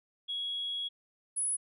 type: tone pair in turn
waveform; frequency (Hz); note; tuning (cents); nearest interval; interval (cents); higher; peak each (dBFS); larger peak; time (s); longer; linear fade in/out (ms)
sine; 3330 / 10177; G#7 / D#9; +4 / +38; octave + perfect fifth; 1934; second; -32 / -27; second; 0.28-0.89 / 1.36-1.57; first; 20
effects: tanh soft clip ceiling -27 dBFS